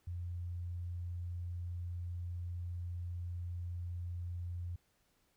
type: tone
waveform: sine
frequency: 87.5 Hz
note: F2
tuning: 4 cents sharp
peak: -38 dBFS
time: 0.07-4.76 s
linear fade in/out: 5 ms
effects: pink hiss -75 dBFS RMS until 5.36 s